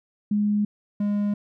sine / triangle tone pair in turn, 207.7 / 205.3 Hz, G#3 / G#3, 0 / -20 cents, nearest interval unison, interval 20 cents, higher first, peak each -19 dBFS, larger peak neither, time 0.31-0.65 / 1-1.34 s, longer neither, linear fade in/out 5 ms, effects none

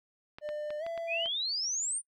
clicks, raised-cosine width 0.3 ms, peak -28 dBFS, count 6, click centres 0.385 / 0.49 / 0.705 / 0.865 / 0.977 / 1.259 s
triangle tone with pitch glide, 599 to 668.5 Hz, D5 to E5, +34 to +24 cents, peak -32 dBFS, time 0.41-1.29 s, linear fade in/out 50 ms, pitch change +190 cents, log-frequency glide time 0.79-0.84 s
sine exponential sweep, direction up, 2349 to 9397 Hz, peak -30 dBFS, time 1.07-2.02 s, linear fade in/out 50 ms
effects noise-tail reverb RT60 0.1 s tail -25 dB re dry

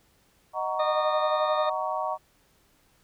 sine chord, D# minor seventh, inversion none, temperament just, 622.3 / 746.7 / 933.4 / 1120.1 Hz, D#5 / F#5 / A#5 / C#6, 0 / +16 / +2 / +18 cents, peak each -32 dBFS, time 0.53-2.18 s, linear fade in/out 50 ms
harmonic tone, 611 Hz, D#5, 32 cents flat, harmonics 1 / 2 / 3 / 4 / 6 / 7, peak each -26 / -29 / -41 / -47 / -40 / -49 dBFS, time 0.79-1.7 s, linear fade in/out 10 ms
effects pink hiss -64 dBFS RMS until 3.03 s

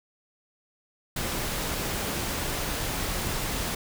pink noise, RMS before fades -30 dBFS, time 1.16-3.75 s, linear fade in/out 5 ms, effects none

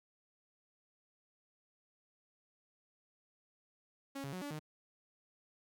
sawtooth tone with pitch steps, 275.5 / 138.5 / 183.6 / 288.1 / 153.3 Hz, C#4 / C#3 / F#3 / D4 / D#3, -11 / -1 / -13 / -33 / -25 cents, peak -37 dBFS, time 4.15-4.595 s, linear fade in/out 10 ms, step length 89 ms, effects none

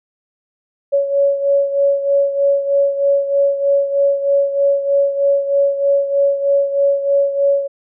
sine beating tone pair, 559 / 562.2 Hz, C#5 / C#5, +14 / +24 cents, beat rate 3.2 Hz, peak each -13 / -19 dBFS, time 0.92-7.68 s, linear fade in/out 20 ms, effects none

